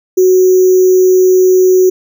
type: tone with sample-and-hold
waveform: sine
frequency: 370 Hz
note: F#4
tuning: in tune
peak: -4 dBFS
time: 0.17-1.9 s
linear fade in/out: 10 ms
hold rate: 6300 Hz
effects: none